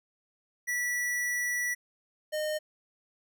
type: tone pair in turn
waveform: square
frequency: 1950 / 612.4 Hz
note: B6 / D#5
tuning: -23 / -28 cents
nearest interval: octave + minor sixth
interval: 2005 cents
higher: first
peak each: -29 / -30 dBFS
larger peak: first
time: 0.67-1.75 / 2.32-2.59 s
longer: first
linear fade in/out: 20 ms
effects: none